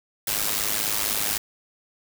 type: noise with amplitude modulation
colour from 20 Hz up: white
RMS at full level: -22 dBFS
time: 0.27-1.38 s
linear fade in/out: 5 ms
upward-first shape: sine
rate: 104 Hz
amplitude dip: 75%
effects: none